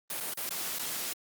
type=noise with dropouts; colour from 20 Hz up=white; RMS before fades=-35 dBFS; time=0.1-1.13 s; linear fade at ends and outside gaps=2 ms; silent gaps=0.203-0.207 / 0.338-0.372 / 0.492-0.507 / 0.786-0.794 s; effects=high-pass 150 Hz 12 dB/octave + Opus 32 kbps